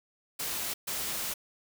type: noise bursts at uneven times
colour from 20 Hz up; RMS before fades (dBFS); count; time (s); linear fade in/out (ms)
white; -34; 2; 0.39-0.74 / 0.87-1.34; 10
effects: none